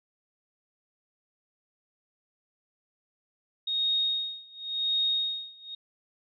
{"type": "tone with tremolo", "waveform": "sine", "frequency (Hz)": 3729, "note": "A#7", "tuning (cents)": 0, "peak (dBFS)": -23, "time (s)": [3.67, 5.75], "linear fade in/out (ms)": 5, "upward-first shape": "sine", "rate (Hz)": 0.92, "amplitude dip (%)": 95, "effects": []}